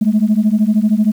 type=beating tone pair; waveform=sine; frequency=207.1 / 220.1 Hz; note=G#3 / A3; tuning=-5 / +1 cents; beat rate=13 Hz; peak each=-12 dBFS; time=0.01-1.12 s; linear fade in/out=10 ms; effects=tanh soft clip ceiling -5 dBFS + 7-bit